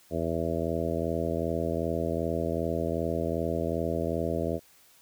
harmonic tone, 82.6 Hz, E2, 4 cents sharp, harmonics 1 / 2 / 3 / 4 / 5 / 6 / 7 / 8, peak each -35 / -35 / -35 / -35 / -35 / -35 / -35 / -35 dBFS, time 0.1-4.6 s, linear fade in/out 50 ms, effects white hiss -59 dBFS RMS until 5.01 s

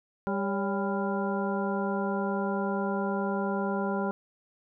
harmonic tone with a mistuned harmonic, 198.9 Hz, G3, 25 cents sharp, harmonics 1 / 2 / 3 / 4 / 5 / 7, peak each -30 / -33 / -35 / -36 / -37 / -38 dBFS, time 0.27-4.11 s, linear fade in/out 0 ms, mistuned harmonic 3, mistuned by -86 cents, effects none

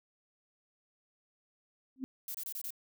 sine tone with exponential growth, 261.6 Hz, C4, in tune, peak -30 dBFS, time 1.96-2.04 s, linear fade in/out 0 ms, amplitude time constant 17 ms
violet noise bursts, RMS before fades -40 dBFS, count 5, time 2.28-2.705 s, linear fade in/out 2 ms, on 65 ms, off 25 ms
effects none

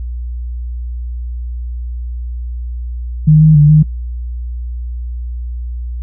sine tone with pitch steps, 154.1 / 156.3 / 148 / 153.7 Hz, D#3 / D#3 / D3 / D#3, -16 / +8 / +14 / -21 cents, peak -3 dBFS, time 3.27-3.83 s, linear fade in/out 10 ms, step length 140 ms, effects noise-tail reverb RT60 0.1 s tail -22 dB re dry + added 60 Hz sine -19 dBFS peak until 6.02 s

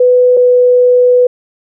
sine tone pair in turn, 497.7 / 495.4 Hz, B4 / B4, +13 / +5 cents, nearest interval unison, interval 8 cents, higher first, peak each -4 dBFS, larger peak neither, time 0-0.37 / 0.37-1.27 s, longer second, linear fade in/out 5 ms, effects none

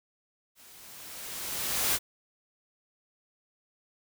white noise with level ramp, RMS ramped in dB -55 to -25 dBFS, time 0.55-1.99 s, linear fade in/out 50 ms, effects none

